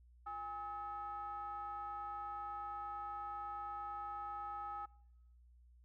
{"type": "ring-modulated tone", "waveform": "triangle", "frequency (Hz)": 232.1, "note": "A#3", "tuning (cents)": -7, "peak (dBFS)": -37, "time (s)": [0.26, 4.86], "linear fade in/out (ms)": 10, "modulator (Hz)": 1050, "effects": ["noise-tail reverb RT60 1.0 s tail -25 dB re dry", "added 60 Hz sine -61 dBFS peak until 5.84 s"]}